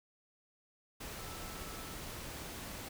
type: tone in noise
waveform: sine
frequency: 1316 Hz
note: E6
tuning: 3 cents flat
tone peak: -54 dBFS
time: 1.18-1.94 s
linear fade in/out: 10 ms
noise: pink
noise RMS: -45 dBFS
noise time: 1-2.89 s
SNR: -12 dB
effects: none